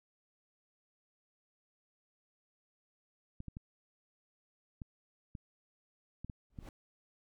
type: clicks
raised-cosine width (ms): 5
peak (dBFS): -31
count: 8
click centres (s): 3.404 / 3.483 / 3.569 / 4.818 / 5.352 / 6.246 / 6.298 / 6.588
type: noise with exponential growth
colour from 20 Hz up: brown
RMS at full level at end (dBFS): -40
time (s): 6.5-6.69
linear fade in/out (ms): 2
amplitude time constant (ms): 41
effects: none